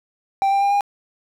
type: tone with pitch steps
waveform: triangle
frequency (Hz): 784 / 792.7 / 801.4 / 810.2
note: G5 / G5 / G5 / G#5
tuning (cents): 0 / +19 / +38 / -43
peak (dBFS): -13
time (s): 0.42-0.808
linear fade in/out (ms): 0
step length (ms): 97
effects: 9-bit